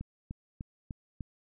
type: click train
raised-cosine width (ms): 5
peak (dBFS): -26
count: 5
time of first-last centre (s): 0.01-1.208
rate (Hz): 3.34
effects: none